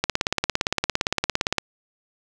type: click train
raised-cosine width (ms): 0.2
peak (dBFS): -3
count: 28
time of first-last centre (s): 0.04-1.583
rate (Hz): 17.5
effects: none